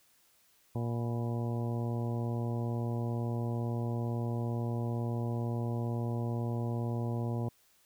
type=harmonic tone with a mistuned harmonic; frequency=117.8 Hz; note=A#2; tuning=19 cents sharp; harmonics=1 / 2 / 3 / 4 / 5 / 6 / 7 / 8; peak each=-32 / -38 / -42 / -44 / -46 / -48 / -49 / -50 dBFS; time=0.75-7.49 s; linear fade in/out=5 ms; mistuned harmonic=8; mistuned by=+69 cents; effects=white hiss -67 dBFS RMS until 7.85 s